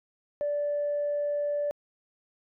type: tone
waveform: sine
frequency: 583 Hz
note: D5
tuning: 13 cents flat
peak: -25 dBFS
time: 0.41-1.71 s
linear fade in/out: 0 ms
effects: tanh soft clip ceiling -22 dBFS